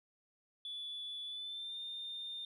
sine tone with pitch glide, 3451 to 3618 Hz, A7 to A7, -34 to +48 cents, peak -40 dBFS, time 0.65-2.45 s, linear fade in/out 2 ms, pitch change +82 cents, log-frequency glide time 1.26-1.79 s, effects tanh soft clip ceiling -37 dBFS

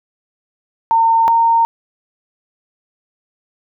sine tone pair in turn, 910 / 919.5 Hz, A#5 / A#5, -42 / -24 cents, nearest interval unison, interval 18 cents, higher second, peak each -9 dBFS, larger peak neither, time 0.91-1.28 / 1.28-1.65 s, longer neither, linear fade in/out 0 ms, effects none

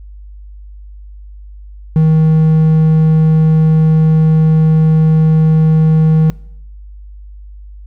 triangle tone, 158.1 Hz, D#3, 28 cents sharp, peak -4 dBFS, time 1.96-6.3 s, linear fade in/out 0 ms, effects noise-tail reverb RT60 0.7 s tail -23 dB re dry + added 50 Hz sine -30 dBFS peak until 7.86 s

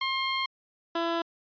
15% pulse tone pair in turn, 1065 / 335.5 Hz, C6 / E4, +30 / +31 cents, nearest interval octave + minor sixth, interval 1999 cents, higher first, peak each -20 dBFS, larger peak neither, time 0.01-0.46 / 0.95-1.22 s, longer first, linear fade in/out 5 ms, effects resampled to 11025 Hz

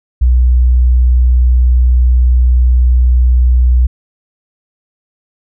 sine tone, 61.74 Hz, B1, in tune, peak -5 dBFS, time 0.21-3.87 s, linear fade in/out 10 ms, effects none

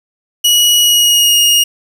sawtooth tone with pitch glide, 2914 to 2861 Hz, F#7 to F7, -27 to +41 cents, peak -4 dBFS, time 0.44-1.64 s, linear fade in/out 10 ms, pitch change -32 cents, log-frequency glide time 0.8-1.38 s, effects 7-bit

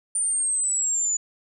sine linear sweep, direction down, 9120 to 6910 Hz, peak -21 dBFS, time 0.15-1.17 s, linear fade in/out 5 ms, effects none

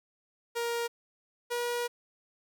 sawtooth tone pair in turn, 470 / 480.7 Hz, A#4 / B4, +14 / -47 cents, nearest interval unison, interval 39 cents, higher second, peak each -26 dBFS, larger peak neither, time 0.55-0.88 / 1.5-1.88 s, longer second, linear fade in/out 20 ms, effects none

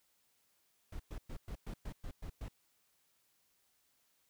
brown noise bursts, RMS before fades -43 dBFS, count 9, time 0.92-2.484 s, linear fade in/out 5 ms, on 76 ms, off 110 ms, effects white hiss -75 dBFS RMS until 4.29 s

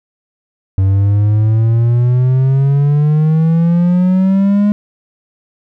triangle exponential sweep, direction up, 94.9 to 208.4 Hz, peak -6 dBFS, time 0.78-4.72 s, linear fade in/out 0 ms, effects none

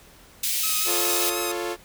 white high-pass noise, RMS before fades -25 dBFS, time 0.43-1.3 s, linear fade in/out 5 ms, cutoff 2400 Hz, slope 24 dB/octave
5% pulse tone with vibrato, 1268 Hz, D#6, 32 cents sharp, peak -16 dBFS, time 0.63-1.52 s, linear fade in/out 5 ms, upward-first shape sine, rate 5.5 Hz, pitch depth 24 cents each way
sawtooth chord, F augmented, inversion none, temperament equal, 349.2 / 440 / 554.4 Hz, F4 / A4 / C#5, 0 / 0 / 0 cents, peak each -25 / -28 / -31 dBFS, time 0.85-1.77 s, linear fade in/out 50 ms
effects pink hiss -51 dBFS RMS until 1.84 s

